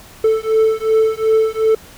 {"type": "beating tone pair", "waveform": "triangle", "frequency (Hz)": [439.6, 442.3], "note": ["A4", "A4"], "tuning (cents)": [-2, 9], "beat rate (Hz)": 2.7, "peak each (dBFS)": -13, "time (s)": [0.24, 1.75], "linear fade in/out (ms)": 5, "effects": ["pink hiss -41 dBFS RMS until 1.97 s"]}